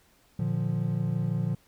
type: chord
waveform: triangle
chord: Bb major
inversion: none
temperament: equal with one note detuned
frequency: 116.54 / 148.88 / 174.61 Hz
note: Bb2 / D3 / F3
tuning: 0 / +24 / 0 cents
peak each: -28 dBFS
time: 0.39-1.55 s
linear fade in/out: 5 ms
effects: pink hiss -63 dBFS RMS until 1.67 s